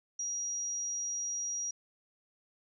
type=tone; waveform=sine; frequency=5740 Hz; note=F8; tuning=47 cents sharp; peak=-33 dBFS; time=0.19-1.71 s; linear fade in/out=5 ms; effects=none